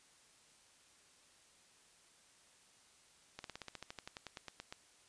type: slowing click train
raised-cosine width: 0.2 ms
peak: -28 dBFS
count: 17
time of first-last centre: 3.39-4.725 s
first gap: 52 ms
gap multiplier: 1.06
effects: white hiss -66 dBFS RMS until 5.08 s + resampled to 22050 Hz